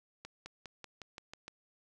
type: accelerating click train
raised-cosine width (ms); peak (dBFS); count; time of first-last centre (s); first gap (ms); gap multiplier
0.2; -28; 8; 0.25-1.48; 210; 0.94
effects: none